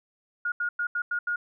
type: tone bursts at uneven times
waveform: sine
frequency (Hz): 1432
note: F6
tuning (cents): +43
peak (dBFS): -25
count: 6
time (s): 0.45-0.52 / 0.6-0.69 / 0.79-0.87 / 0.95-1.02 / 1.11-1.19 / 1.27-1.36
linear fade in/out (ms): 5
effects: none